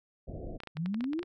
pink low-pass noise, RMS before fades -40 dBFS, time 0.27-0.58 s, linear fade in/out 20 ms, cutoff 700 Hz, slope 96 dB/octave
clicks, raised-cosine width 0.3 ms, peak -26 dBFS, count 11, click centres 0.603 / 0.635 / 0.673 / 0.77 / 0.86 / 0.944 / 1.008 / 1.042 / 1.133 / 1.192 / 1.23 s
sine exponential sweep, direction up, 146.83 to 370 Hz, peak -30 dBFS, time 0.75-1.24 s, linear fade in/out 50 ms
effects none

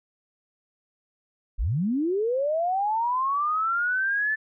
sine linear sweep, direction up, 32.7 to 1761 Hz, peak -22 dBFS, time 1.58-4.36 s, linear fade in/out 20 ms, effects none

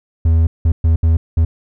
triangle tone bursts at uneven times, 81.5 Hz, E2, 19 cents flat, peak -7 dBFS, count 5, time 0.25-0.47 / 0.65-0.72 / 0.84-0.96 / 1.03-1.17 / 1.37-1.45 s, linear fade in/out 5 ms, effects none

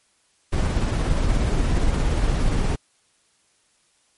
brown noise with tremolo, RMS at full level -19 dBFS, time 0.52-2.76 s, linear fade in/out 10 ms, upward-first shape sine, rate 17 Hz, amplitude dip 25%, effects white hiss -63 dBFS RMS until 4.17 s + MP3 48 kbps

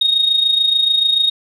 sine tone with amplitude modulation, 3729 Hz, A#7, in tune, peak -8 dBFS, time 0.01-1.3 s, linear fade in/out 5 ms, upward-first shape sine, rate 26.9 Hz, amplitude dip 65%, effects tanh soft clip ceiling -6 dBFS

